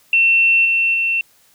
sine tone with level steps, 2700 Hz, E7, 41 cents sharp, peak -10 / -13 / -15 dBFS, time 0.13-1.21 s, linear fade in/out 2 ms, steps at 0.65 / 0.94 s, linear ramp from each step 2 ms, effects white hiss -54 dBFS RMS until 1.54 s

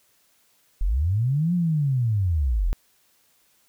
sine linear two-way sweep, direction up then down, 34.32 to 180 to 34.32 Hz, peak -19 dBFS, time 0.81-2.73 s, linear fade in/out 0 ms, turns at 1.54 s, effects white hiss -63 dBFS RMS until 3.68 s

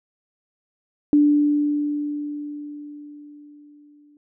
sine tone with exponential decay, 293.7 Hz, D4, in tune, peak -11 dBFS, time 1.13-4.17 s, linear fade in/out 1 ms, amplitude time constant 660 ms, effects none

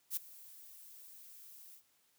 violet noise with ADSR envelope, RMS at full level -34 dBFS, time 0.1-1.83 s, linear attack 68 ms, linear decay 7 ms, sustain -21 dB, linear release 92 ms, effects white hiss -73 dBFS RMS until 2.18 s + high-pass 60 Hz 12 dB/octave

